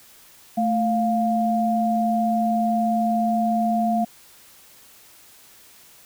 sine tone pair together, 220.8 / 701 Hz, A3 / F5, +6 / +6 cents, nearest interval octave + minor sixth, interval 2000 cents, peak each -21 dBFS, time 0.57-4.05 s, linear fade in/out 10 ms, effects white hiss -50 dBFS RMS until 6.05 s

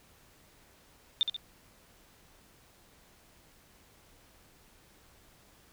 sine tone with echo, 3603 Hz, A7, 40 cents sharp, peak -22 dBFS, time 1.21-1.23 s, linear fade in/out 0 ms, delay 67 ms, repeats 2, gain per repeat -6 dB, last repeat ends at 1.364 s, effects pink hiss -61 dBFS RMS until 5.72 s

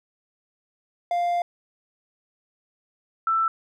triangle / sine tone pair in turn, 698.5 / 1329.3 Hz, F5 / E6, 0 / +14 cents, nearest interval major seventh, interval 1114 cents, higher second, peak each -19 dBFS, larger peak neither, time 1.11-1.42 / 3.27-3.48 s, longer first, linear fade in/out 2 ms, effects none

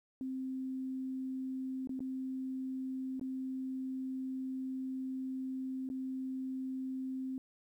sine tone with dropouts, 261.6 Hz, C4, in tune, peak -36 dBFS, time 0.21-7.38 s, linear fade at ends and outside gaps 1 ms, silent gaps 1.873-1.893 / 1.993-2.004 / 3.196-3.212 / 5.89-5.9 s, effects 12-bit

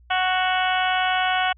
harmonic tone with a mistuned harmonic, 370 Hz, F#4, in tune, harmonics 2 / 3 / 4 / 5 / 6 / 7 / 8 / 9, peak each -22 / -29 / -25 / -32 / -30 / -33 / -29 / -34 dBFS, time 0.1-1.53 s, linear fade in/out 10 ms, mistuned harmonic 7, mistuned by +24 cents, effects added 60 Hz sine -49 dBFS peak until 1.57 s

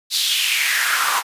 pink noise with high-pass filter sweep, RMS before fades -19 dBFS, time 0.1-1.23 s, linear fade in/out 50 ms, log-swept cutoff 4200 to 1000 Hz, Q 3.6, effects resampled to 32000 Hz

